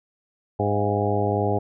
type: harmonic tone with a mistuned harmonic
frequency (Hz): 102.6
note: G#2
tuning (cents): -21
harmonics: 1 / 2 / 3 / 4 / 5 / 6 / 7 / 8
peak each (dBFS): -25 / -30 / -30 / -26 / -29 / -30 / -29 / -29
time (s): 0.59-1.59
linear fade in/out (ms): 10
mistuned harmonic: 6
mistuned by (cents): +53
effects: none